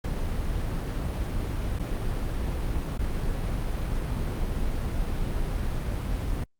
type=noise with dropouts; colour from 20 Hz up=brown; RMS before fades=-28 dBFS; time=0.04-6.44 s; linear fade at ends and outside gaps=5 ms; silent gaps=1.789-1.795 / 2.978-2.99 s; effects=Opus 48 kbps